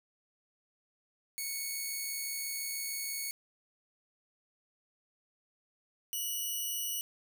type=tone pair in turn; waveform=5% pulse; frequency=2217 / 2938 Hz; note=C#7 / F#7; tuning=0 / -13 cents; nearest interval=perfect fourth; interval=487 cents; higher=second; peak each=-25 dBFS; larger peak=neither; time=1.38-3.31 / 6.13-7.01 s; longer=first; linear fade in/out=0 ms; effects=none